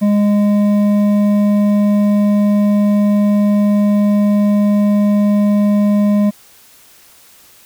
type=tone with hard clipping; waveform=triangle; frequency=205.8 Hz; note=G#3; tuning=16 cents flat; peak=-11 dBFS; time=0.01-6.31 s; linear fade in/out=20 ms; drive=11 dB; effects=white hiss -45 dBFS RMS until 7.65 s